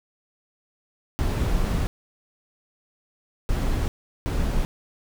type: noise bursts at uneven times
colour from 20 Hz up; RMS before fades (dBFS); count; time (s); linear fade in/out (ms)
brown; -23; 3; 1.19-1.87 / 3.49-3.88 / 4.26-4.65; 0
effects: none